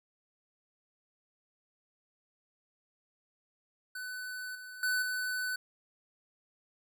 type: tone with level steps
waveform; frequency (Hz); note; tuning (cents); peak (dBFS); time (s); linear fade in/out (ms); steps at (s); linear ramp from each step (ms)
square; 1502; F#6; +26; -39 / -45 / -29 / -33; 3.95-5.56; 5; 4.55 / 4.83 / 5.02; 2
effects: none